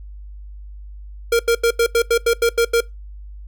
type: tone bursts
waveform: square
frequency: 466.2 Hz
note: A#4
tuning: in tune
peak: -13 dBFS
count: 10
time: 1.32-2.806 s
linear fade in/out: 5 ms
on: 73 ms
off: 84 ms
effects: noise-tail reverb RT60 0.2 s tail -22 dB re dry + added 50 Hz sine -33 dBFS peak until 3.47 s